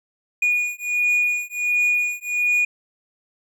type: beating tone pair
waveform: triangle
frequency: 2450 / 2451.4 Hz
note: D#7 / D#7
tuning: -27 / -26 cents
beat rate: 1.4 Hz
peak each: -20 dBFS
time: 0.42-2.65 s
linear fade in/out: 5 ms
effects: none